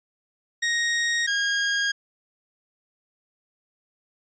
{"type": "tone pair in turn", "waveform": "sawtooth", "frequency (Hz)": [1872, 1629.4], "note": ["A#6", "G#6"], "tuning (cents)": [7, -33], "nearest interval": "major second", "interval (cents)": 240, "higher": "first", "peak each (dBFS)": -18, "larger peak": "neither", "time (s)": [[0.62, 1.27], [1.27, 1.92]], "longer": "neither", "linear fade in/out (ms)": 10, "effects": ["resampled to 16000 Hz"]}